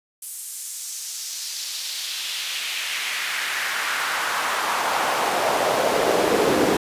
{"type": "noise with high-pass filter sweep", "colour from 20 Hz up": "brown", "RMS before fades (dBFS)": -24, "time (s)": [0.22, 6.77], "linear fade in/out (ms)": 5, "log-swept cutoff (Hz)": [9600, 350], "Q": 1.7, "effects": ["resampled to 32000 Hz"]}